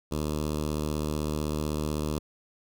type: tone with notch filter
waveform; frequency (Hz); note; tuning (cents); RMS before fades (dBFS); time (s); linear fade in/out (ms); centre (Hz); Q
10% pulse; 75.9; D#2; -42; -30; 0.11-2.19; 10; 1900; 0.99
effects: none